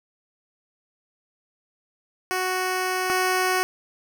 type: tone pair in turn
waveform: 10% pulse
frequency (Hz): 370 / 370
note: F#4 / F#4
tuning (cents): 0 / 0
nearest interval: unison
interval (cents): 0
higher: neither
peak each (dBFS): -15 / -12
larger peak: second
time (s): 2.31-3.1 / 3.1-3.63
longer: first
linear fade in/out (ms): 0
effects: none